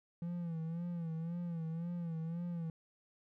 triangle tone with vibrato, 167.8 Hz, E3, 31 cents sharp, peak -35 dBFS, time 0.22-2.7 s, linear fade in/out 2 ms, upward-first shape sine, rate 1.9 Hz, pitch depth 73 cents each way, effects none

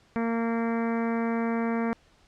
harmonic tone, 230 Hz, A#3, 23 cents flat, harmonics 1 / 2 / 3 / 4 / 5 / 6 / 7 / 8 / 9 / 10, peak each -26 / -32 / -36 / -38 / -40 / -42 / -43 / -44 / -45 / -46 dBFS, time 0.16-1.93 s, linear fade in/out 0 ms, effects pink hiss -61 dBFS RMS until 2.27 s + low-pass 6000 Hz 12 dB/octave

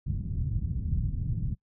white low-pass noise, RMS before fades -30 dBFS, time 0.06-1.55 s, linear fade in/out 10 ms, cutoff 140 Hz, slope 24 dB/octave, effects noise-tail reverb RT60 0.1 s tail -24 dB re dry

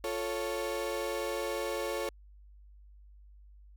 35% pulse chord, F augmented, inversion none, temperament equal, 349.2 / 440 / 554.4 Hz, F4 / A4 / C#5, 0 / 0 / 0 cents, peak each -37 / -35 / -34 dBFS, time 0.04-2.09 s, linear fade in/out 2 ms, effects added 50 Hz sine -52 dBFS peak until 3.76 s

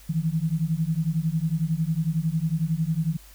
sine beating tone pair, 155.56 / 166.56 Hz, D#3 / E3, 0 / +18 cents, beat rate 11 Hz, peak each -25 dBFS, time 0.09-3.17 s, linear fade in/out 10 ms, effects added 50 Hz sine -48 dBFS peak until 3.34 s + white hiss -52 dBFS RMS until 3.34 s

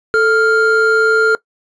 triangle tone pair together, 440.7 / 1399 Hz, A4 / F6, +3 / +3 cents, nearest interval octave + minor sixth, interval 2000 cents, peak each -10 dBFS, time 0.14-1.35 s, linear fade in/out 0 ms, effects noise-tail reverb RT60 0.1 s tail -20 dB re dry + resampled to 22050 Hz

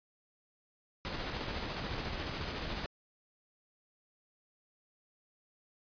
pink noise with tremolo, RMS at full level -37 dBFS, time 1.05-2.86 s, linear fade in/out 0 ms, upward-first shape square, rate 14 Hz, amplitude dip 25%, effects resampled to 11025 Hz

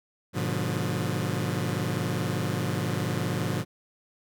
sawtooth chord, G# diminished seventh, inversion none, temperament just, 103.83 / 124.59 / 149.51 / 179.41 Hz, G#2 / B2 / D3 / F3, 0 / +16 / +31 / +47 cents, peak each -28 dBFS, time 0.33-3.65 s, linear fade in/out 50 ms, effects none

